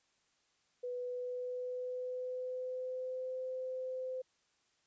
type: tone with pitch glide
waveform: sine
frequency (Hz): 493.9 to 514.3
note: B4 to C5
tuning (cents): 0 to -30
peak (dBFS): -37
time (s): 0.83-4.22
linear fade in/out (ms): 10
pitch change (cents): +70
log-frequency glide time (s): 0.93-3.39
effects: white hiss -75 dBFS RMS until 4.86 s + resampled to 16000 Hz